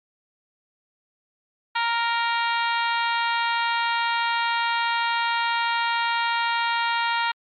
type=harmonic tone; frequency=466.2 Hz; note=A#4; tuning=in tune; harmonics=2 / 3 / 4 / 5 / 6 / 7 / 8 / 9; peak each=-24 / -28 / -30 / -32 / -34 / -35 / -36 / -37 dBFS; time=1.75-7.32 s; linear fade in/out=10 ms; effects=Opus 48 kbps